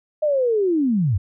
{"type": "linear sweep", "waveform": "sine", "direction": "down", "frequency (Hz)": [622.3, 82.41], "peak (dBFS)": -16, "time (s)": [0.22, 1.18], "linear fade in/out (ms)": 10, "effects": []}